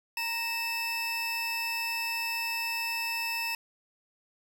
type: tone pair together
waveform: 30% pulse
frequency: 931 / 2633 Hz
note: A#5 / E7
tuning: -2 / -3 cents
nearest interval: octave + tritone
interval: 1799 cents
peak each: -34 / -28 dBFS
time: 0.17-3.55 s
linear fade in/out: 2 ms
effects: none